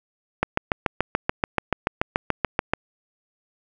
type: click train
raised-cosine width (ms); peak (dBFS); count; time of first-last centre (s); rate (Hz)
0.5; -4; 17; 0.43-2.735; 6.94
effects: none